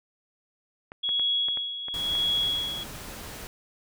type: clicks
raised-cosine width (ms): 0.5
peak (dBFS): -25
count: 7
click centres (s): 0.919 / 1.091 / 1.196 / 1.485 / 1.573 / 1.884 / 2.152
type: tone with tremolo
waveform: sine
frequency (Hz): 3338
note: G#7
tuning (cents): +8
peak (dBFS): -22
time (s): 1.03-2.84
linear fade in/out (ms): 10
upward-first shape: sine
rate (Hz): 0.97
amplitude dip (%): 70
type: noise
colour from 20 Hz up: pink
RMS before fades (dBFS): -40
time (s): 1.94-3.47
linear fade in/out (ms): 0
effects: none